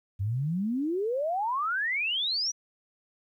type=exponential sweep; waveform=sine; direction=up; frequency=92.7 to 5950 Hz; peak=-26 dBFS; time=0.19-2.52 s; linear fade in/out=20 ms; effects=11-bit